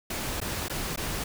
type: noise with dropouts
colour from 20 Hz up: pink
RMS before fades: -32 dBFS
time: 0.1-1.24 s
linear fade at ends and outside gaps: 5 ms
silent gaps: 0.403-0.414 / 0.684-0.697 / 0.961-0.974 s
effects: none